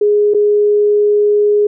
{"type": "tone with dropouts", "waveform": "sine", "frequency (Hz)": 415.3, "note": "G#4", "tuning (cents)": 0, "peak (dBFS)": -8, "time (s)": [0.01, 1.67], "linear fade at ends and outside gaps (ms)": 5, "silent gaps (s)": [0.338, 0.345], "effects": []}